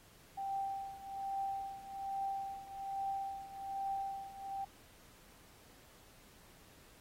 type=tone with tremolo; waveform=sine; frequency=784 Hz; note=G5; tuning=in tune; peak=-34 dBFS; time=0.37-4.65 s; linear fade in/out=10 ms; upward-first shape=triangle; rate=1.2 Hz; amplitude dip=85%; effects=pink hiss -62 dBFS RMS until 7 s + AAC 48 kbps